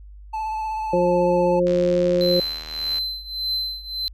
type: tone with vibrato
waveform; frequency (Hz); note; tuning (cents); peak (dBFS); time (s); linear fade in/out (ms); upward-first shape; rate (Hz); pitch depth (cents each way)
triangle; 872; A5; -16; -22; 0.33-1.6; 10; triangle; 16; 25
type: harmonic tone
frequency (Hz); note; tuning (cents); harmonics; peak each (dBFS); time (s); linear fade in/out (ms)
177.4; F3; +27; 1 / 2 / 3; -24 / -22 / -18; 0.93-2.4; 2
type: click train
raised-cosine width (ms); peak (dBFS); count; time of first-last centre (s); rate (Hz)
0.2; -19; 103; 1.67-2.983; 77.7
type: tone with tremolo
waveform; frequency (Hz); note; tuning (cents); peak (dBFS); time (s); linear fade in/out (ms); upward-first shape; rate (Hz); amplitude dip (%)
triangle; 4070; C8; -49; -19; 2.21-4.08; 0; triangle; 1.7; 90
effects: added 50 Hz sine -39 dBFS peak until 4.13 s